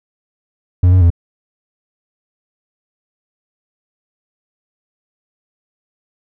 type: tone with pitch steps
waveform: triangle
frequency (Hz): 89.9 / 92.2 / 85.4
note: F#2 / F#2 / F2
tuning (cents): -49 / -6 / -38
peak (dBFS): -4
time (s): 0.83-1.103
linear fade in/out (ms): 5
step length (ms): 91
effects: none